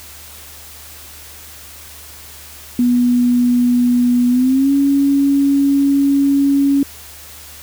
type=tone with pitch glide; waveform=sine; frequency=244.3 to 279 Hz; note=B3 to C#4; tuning=-19 to +11 cents; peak=-10 dBFS; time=2.79-6.83 s; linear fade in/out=2 ms; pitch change=+230 cents; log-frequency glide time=4.29-4.72 s; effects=added 75 Hz sine -43 dBFS peak until 7.62 s + white hiss -37 dBFS RMS until 7.62 s